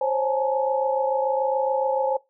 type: tone cluster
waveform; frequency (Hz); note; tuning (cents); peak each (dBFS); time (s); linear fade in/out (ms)
sine; 528 / 555 / 844 / 905; C5 / C#5 / G#5 / A5; +16 / +2 / +28 / +48; -23 / -30 / -25 / -31; 0.01-2.17; 5
effects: noise-tail reverb RT60 0.2 s tail -20 dB re dry